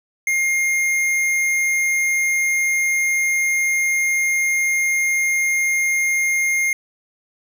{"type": "tone with tanh clipping", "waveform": "sine", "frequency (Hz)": 2126, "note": "C7", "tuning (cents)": 27, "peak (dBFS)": -18, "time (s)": [0.27, 6.73], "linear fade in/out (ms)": 2, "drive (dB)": 16, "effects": []}